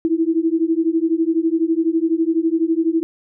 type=beating tone pair; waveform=sine; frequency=321.3 / 333.3 Hz; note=E4 / E4; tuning=-44 / +19 cents; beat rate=12 Hz; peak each=-18 / -18 dBFS; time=0.05-3.03 s; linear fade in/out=0 ms; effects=none